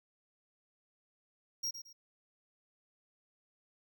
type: tone with echo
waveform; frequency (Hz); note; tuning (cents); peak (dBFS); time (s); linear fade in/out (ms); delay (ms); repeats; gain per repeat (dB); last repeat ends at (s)
square; 5610; F8; +7; -34; 1.63-1.71; 10; 110; 2; -10; 1.93
effects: none